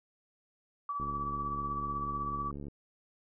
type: tone with tremolo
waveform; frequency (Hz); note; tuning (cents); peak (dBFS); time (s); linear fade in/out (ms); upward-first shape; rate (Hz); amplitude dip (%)
sine; 1150; D6; -37; -31; 0.89-2.51; 2; triangle; 16; 50
type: click train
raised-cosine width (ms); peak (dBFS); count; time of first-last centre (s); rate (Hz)
3; -30; 121; 1-2.683; 71.3
effects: none